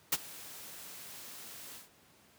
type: noise with ADSR envelope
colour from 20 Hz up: white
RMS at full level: -27 dBFS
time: 0.12-1.89 s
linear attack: 8 ms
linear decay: 39 ms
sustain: -21 dB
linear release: 140 ms
effects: pink hiss -63 dBFS RMS until 2.38 s + high-pass 100 Hz 12 dB/octave